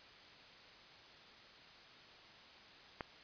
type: click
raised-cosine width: 0.5 ms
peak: -25 dBFS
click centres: 3.008 s
effects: white hiss -58 dBFS RMS until 3.23 s + resampled to 11025 Hz